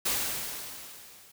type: noise with level ramp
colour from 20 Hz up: white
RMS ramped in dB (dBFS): -27 to -55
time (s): 0.05-1.32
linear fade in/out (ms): 10
effects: none